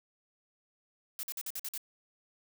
blue noise bursts, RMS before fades -38 dBFS, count 7, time 1.19-1.777 s, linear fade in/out 0 ms, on 41 ms, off 50 ms, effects none

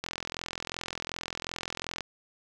click train, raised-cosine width 0.2 ms, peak -16 dBFS, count 85, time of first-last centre 0.04-2.007 s, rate 42.7 Hz, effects none

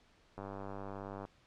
click train, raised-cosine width 1 ms, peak -30 dBFS, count 87, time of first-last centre 0.38-1.251 s, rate 98.7 Hz, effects pink hiss -67 dBFS RMS until 1.46 s + low-pass 5000 Hz 12 dB/octave

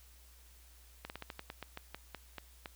slowing click train, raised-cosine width 0.3 ms, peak -26 dBFS, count 13, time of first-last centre 1.05-2.658 s, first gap 49 ms, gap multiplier 1.17, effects added 60 Hz sine -58 dBFS peak until 2.75 s + white hiss -63 dBFS RMS until 2.75 s

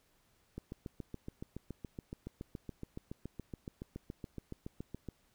click train, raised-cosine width 3 ms, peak -29 dBFS, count 33, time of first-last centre 0.58-5.087 s, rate 7.1 Hz, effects pink hiss -72 dBFS RMS until 5.34 s

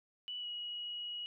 sine tone with pitch glide, 2960 to 2907 Hz, F#7 to F#7, 0 to -31 cents, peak -39 dBFS, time 0.28-1.26 s, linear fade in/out 0 ms, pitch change -31 cents, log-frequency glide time 0.39-0.46 s, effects none

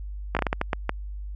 slowing click train, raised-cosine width 0.5 ms, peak -8 dBFS, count 9, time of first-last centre 0.35-0.894 s, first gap 17 ms, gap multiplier 1.38, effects added 50 Hz sine -32 dBFS peak until 1.35 s

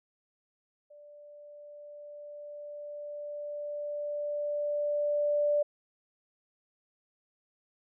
sine tone with level ramp, 587.3 Hz, D5, in tune, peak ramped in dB -50 to -23 dBFS, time 0.9-5.63 s, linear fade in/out 10 ms, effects none

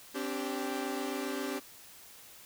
sawtooth chord, C suspended second, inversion none, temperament equal with one note detuned, 261.6 / 289.1 / 392 Hz, C4 / D4 / G4, 0 / -27 / 0 cents, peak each -34 dBFS, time 0.14-1.6 s, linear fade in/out 20 ms, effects white hiss -53 dBFS RMS until 2.45 s

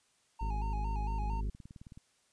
triangle tone with vibrato, 874 Hz, A5, 12 cents flat, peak -38 dBFS, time 0.39-1.41 s, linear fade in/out 10 ms, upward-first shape square, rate 4.4 Hz, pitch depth 75 cents each way
harmonic tone, 51.91 Hz, G#1, in tune, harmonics 1 / 2 / 3 / 4 / 5 / 7 / 8, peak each -32 / -44 / -47 / -49 / -52 / -55 / -56 dBFS, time 0.41-1.5 s, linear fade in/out 5 ms
click train, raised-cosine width 5 ms, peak -37 dBFS, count 15, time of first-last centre 1.23-1.975 s, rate 18.8 Hz
effects white hiss -71 dBFS RMS until 2.32 s + resampled to 22050 Hz

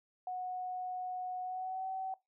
sine tone with pitch glide, 734 to 760.3 Hz, F#5 to F#5, -14 to +47 cents, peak -36 dBFS, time 0.27-2.14 s, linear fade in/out 2 ms, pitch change +61 cents, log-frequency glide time 1.42-1.87 s, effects noise-tail reverb RT60 0.2 s tail -21 dB re dry

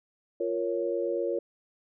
sine chord, Bb minor, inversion second, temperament equal, 349.2 / 466.2 / 554.4 Hz, F4 / Bb4 / Db5, 0 / 0 / 0 cents, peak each -31 dBFS, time 0.4-1.39 s, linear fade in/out 5 ms, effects none

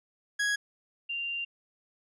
40% pulse / sine tone pair in turn, 1661.2 / 2781 Hz, G#6 / F7, 0 / -8 cents, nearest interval major sixth, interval 892 cents, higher second, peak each -25 / -31 dBFS, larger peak first, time 0.39-0.56 / 1.09-1.45 s, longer second, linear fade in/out 10 ms, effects resampled to 22050 Hz

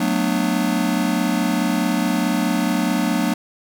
square chord, B minor seventh, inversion second, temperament just, 185.21 / 222.2 / 246.9 / 296.3 Hz, F#3 / A3 / B3 / D4, +2 / +17 / 0 / +15 cents, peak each -24 dBFS, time 0-3.34 s, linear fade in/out 5 ms, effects none

